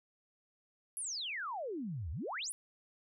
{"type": "exponential two-way sweep", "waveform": "sine", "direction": "down then up", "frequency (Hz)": [11360, 69.3, 11360], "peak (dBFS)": -37, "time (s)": [0.97, 2.52], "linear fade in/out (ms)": 0, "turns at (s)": 2.11, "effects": []}